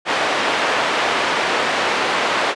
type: band-pass noise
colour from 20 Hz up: pink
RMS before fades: -19 dBFS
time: 0.05-2.55 s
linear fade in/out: 50 ms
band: 500 to 3000 Hz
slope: 12 dB/octave
effects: resampled to 22050 Hz